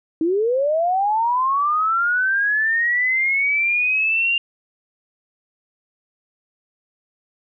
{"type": "linear sweep", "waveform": "sine", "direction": "up", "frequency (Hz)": [310, 2800], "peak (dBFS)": -16, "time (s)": [0.21, 4.38], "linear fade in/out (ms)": 2, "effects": []}